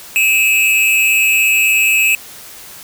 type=tone with amplitude modulation; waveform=square; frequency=2587 Hz; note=E7; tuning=33 cents flat; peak=-7 dBFS; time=0.16-2.15 s; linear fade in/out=0 ms; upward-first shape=sine; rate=217 Hz; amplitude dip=75%; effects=white hiss -35 dBFS RMS until 2.83 s